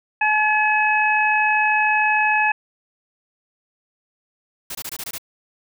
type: harmonic tone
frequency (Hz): 853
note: G#5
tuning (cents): +46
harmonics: 1 / 2 / 3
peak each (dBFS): -19 / -20 / -20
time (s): 0.21-2.52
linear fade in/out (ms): 5
type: noise bursts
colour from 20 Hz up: white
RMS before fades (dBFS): -30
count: 7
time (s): 4.7-5.182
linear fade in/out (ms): 5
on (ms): 50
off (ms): 22
effects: none